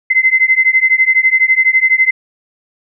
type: beating tone pair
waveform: sine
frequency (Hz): 2055 / 2067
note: C7 / C7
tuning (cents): -32 / -22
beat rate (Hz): 12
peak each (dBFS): -11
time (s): 0.1-2.11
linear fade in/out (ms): 10
effects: none